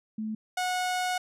sine / sawtooth tone pair in turn, 217.3 / 730.9 Hz, A3 / F#5, -21 / -21 cents, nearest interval octave + major sixth, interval 2100 cents, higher second, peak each -30 / -23 dBFS, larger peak second, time 0.18-0.35 / 0.57-1.18 s, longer second, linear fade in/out 5 ms, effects low-pass 11000 Hz 12 dB/octave

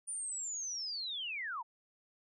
sine linear sweep, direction down, 9420 to 849 Hz, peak -37 dBFS, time 0.07-1.63 s, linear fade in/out 20 ms, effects none

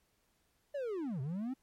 triangle linear two-way sweep, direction down then up, 593 to 123.47 to 271.8 Hz, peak -33 dBFS, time 0.74-1.54 s, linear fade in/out 10 ms, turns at 1.21 s, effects pink hiss -75 dBFS RMS until 1.62 s + MP3 64 kbps

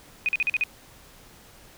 sine tone bursts, 2489 Hz, D#7, in tune, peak -20 dBFS, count 6, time 0.26-0.637 s, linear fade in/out 0 ms, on 27 ms, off 43 ms, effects pink hiss -51 dBFS RMS until 1.77 s

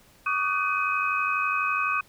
sine tone cluster, 1133 / 1225 / 1511 / 2525 Hz, C#6 / D#6 / F#6 / D#7, +37 / -27 / +36 / +25 cents, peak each -28 / -29 / -31 / -27 dBFS, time 0.26-2.01 s, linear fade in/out 5 ms, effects pink hiss -57 dBFS RMS until 2.08 s

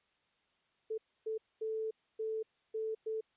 sine tone bursts at uneven times, 440 Hz, A4, in tune, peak -34 dBFS, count 6, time 0.9-0.98 / 1.26-1.38 / 1.61-1.91 / 2.19-2.43 / 2.74-2.95 / 3.06-3.21 s, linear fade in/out 10 ms, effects white hiss -75 dBFS RMS until 3.36 s + resampled to 8000 Hz

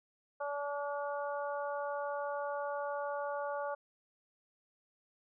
harmonic tone, 287 Hz, D4, 40 cents flat, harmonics 2 / 3 / 4 / 5, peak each -37 / -41 / -43 / -45 dBFS, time 0.4-3.75 s, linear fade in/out 10 ms, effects none

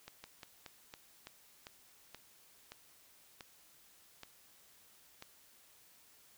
slowing click train, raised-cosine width 0.2 ms, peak -30 dBFS, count 12, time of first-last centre 0.08-5.224 s, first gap 160 ms, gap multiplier 1.2, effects white hiss -64 dBFS RMS until 6.37 s

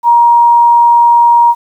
sine tone, 945 Hz, A#5, 23 cents sharp, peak -3 dBFS, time 0.03-1.55 s, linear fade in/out 50 ms, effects 7-bit

